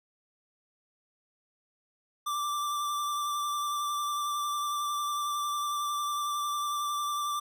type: tone with vibrato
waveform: square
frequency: 1174.7 Hz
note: D6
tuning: in tune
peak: -30 dBFS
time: 2.26-7.4 s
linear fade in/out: 10 ms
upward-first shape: sine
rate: 11 Hz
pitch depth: 18 cents each way
effects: none